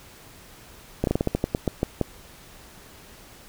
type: slowing click train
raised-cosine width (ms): 2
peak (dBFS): -8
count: 12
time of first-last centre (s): 1.04-2.013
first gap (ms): 32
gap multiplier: 1.19
effects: pink hiss -48 dBFS RMS until 3.48 s